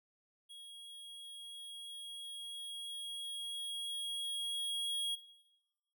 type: tone with level ramp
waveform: square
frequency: 3301 Hz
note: G#7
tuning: 11 cents flat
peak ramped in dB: -50 to -34 dBFS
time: 0.49-5.16 s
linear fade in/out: 20 ms
effects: noise-tail reverb RT60 1.0 s tail -17 dB re dry